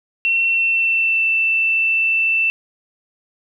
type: tone with pitch glide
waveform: sine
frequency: 2713 to 2666 Hz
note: E7 to E7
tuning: +49 to +19 cents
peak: -14 dBFS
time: 0.25-2.5 s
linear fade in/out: 0 ms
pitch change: -30 cents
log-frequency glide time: 0.44-1.28 s
effects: 9-bit